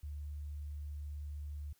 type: tone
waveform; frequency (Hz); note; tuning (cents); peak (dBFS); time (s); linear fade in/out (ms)
sine; 73.42; D2; 0; -40; 0.03-1.73; 5
effects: white hiss -72 dBFS RMS until 1.79 s